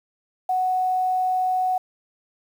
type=tone with quantisation; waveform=sine; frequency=741 Hz; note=F#5; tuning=2 cents sharp; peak=-19 dBFS; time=0.49-1.78 s; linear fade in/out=5 ms; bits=8; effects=none